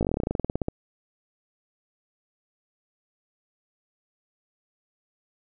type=slowing click train; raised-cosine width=2 ms; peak=-12 dBFS; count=19; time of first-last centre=0.01-0.684 s; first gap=18 ms; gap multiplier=1.08; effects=none